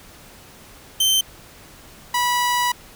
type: tone pair in turn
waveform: sawtooth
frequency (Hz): 3104 / 977.7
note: G7 / B5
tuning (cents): -18 / -18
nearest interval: octave + minor sixth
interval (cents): 2000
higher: first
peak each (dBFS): -12 / -14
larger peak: first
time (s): 1-1.21 / 2.14-2.72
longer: second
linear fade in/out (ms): 5
effects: pink hiss -45 dBFS RMS until 2.95 s